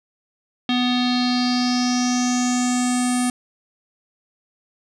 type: tone with low-pass filter sweep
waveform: square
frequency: 247.8 Hz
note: B3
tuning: 6 cents sharp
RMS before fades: -20 dBFS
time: 0.69-3.3 s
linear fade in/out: 2 ms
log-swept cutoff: 3500 to 9300 Hz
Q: 6.4
effects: none